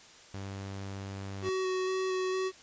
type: tone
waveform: sawtooth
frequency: 98 Hz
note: G2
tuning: in tune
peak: -34 dBFS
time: 0.34-1.49 s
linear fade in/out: 0 ms
type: tone with vibrato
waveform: square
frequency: 374.4 Hz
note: F#4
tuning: 20 cents sharp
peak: -30 dBFS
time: 1.42-2.52 s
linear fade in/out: 50 ms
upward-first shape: square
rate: 2.2 Hz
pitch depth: 9 cents each way
effects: white hiss -54 dBFS RMS until 2.62 s + resampled to 16000 Hz